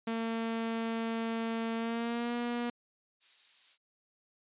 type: tone with pitch glide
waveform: sawtooth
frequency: 227.3 to 239.6 Hz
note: A#3 to A#3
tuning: -43 to +48 cents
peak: -28 dBFS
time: 0.07-2.7 s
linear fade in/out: 5 ms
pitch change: +91 cents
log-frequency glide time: 1.76-2.34 s
type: noise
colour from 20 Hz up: violet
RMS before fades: -46 dBFS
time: 3.2-3.78 s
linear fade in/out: 50 ms
effects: resampled to 8000 Hz